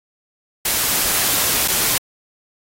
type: noise with dropouts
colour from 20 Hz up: white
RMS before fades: -18 dBFS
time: 0.65-1.98 s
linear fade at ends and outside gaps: 5 ms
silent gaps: 1.677-1.681 s
effects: AAC 48 kbps